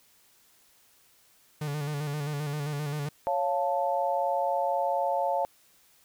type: tone with vibrato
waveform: 45% pulse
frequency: 147 Hz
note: D3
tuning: 2 cents sharp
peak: -30 dBFS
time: 1.61-3.09 s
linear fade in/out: 5 ms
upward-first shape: square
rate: 7.6 Hz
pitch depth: 46 cents each way
type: chord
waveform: sine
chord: Db augmented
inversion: none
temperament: equal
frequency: 554.4 / 698.5 / 880 Hz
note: Db5 / F5 / A5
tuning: 0 / 0 / 0 cents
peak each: -29 dBFS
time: 3.27-5.45 s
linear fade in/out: 0 ms
effects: white hiss -62 dBFS RMS until 6.04 s